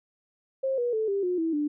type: tone with pitch steps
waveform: sine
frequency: 533 / 483.1 / 438 / 397 / 359.9 / 326.2 / 295.7 Hz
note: C5 / B4 / A4 / G4 / F#4 / E4 / D4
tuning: +32 / -38 / -8 / +22 / -48 / -18 / +12 cents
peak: -24 dBFS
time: 0.63-1.68 s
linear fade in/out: 10 ms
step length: 150 ms
effects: none